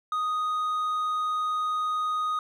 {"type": "tone with hard clipping", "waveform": "sine", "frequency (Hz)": 1244.5, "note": "D#6", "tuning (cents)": 0, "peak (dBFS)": -26, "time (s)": [0.12, 2.39], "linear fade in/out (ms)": 2, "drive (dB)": 3, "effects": []}